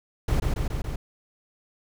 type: noise with echo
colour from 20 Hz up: brown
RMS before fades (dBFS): -22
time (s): 0.28-0.4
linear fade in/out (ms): 5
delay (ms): 140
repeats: 4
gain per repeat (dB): -2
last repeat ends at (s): 0.96
effects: none